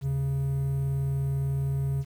triangle tone pair together, 77.44 / 137 Hz, D#2 / C#3, -8 / -20 cents, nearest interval minor seventh, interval 988 cents, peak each -34 / -23 dBFS, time 0.01-2.05 s, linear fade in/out 50 ms, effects 9-bit

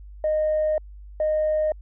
sine tone pair in turn, 617 / 617 Hz, D#5 / D#5, -15 / -15 cents, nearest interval unison, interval 0 cents, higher neither, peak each -18 dBFS, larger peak neither, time 0.24-0.78 / 1.2-1.72 s, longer first, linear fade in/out 2 ms, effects tanh soft clip ceiling -16 dBFS + added 50 Hz sine -39 dBFS peak until 1.81 s

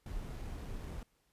brown noise with sample-and-hold, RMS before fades -42 dBFS, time 0.06-1.03 s, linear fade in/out 2 ms, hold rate 8820 Hz, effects pink hiss -75 dBFS RMS until 1.32 s + resampled to 32000 Hz

